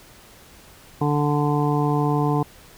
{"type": "harmonic tone", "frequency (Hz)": 146.83, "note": "D3", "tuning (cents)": 0, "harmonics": [1, 2, 3, 5, 6, 7], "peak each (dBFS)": [-21, -24, -26, -28, -29, -29], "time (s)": [1.01, 2.43], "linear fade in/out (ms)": 5, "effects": ["pink hiss -48 dBFS RMS until 2.77 s"]}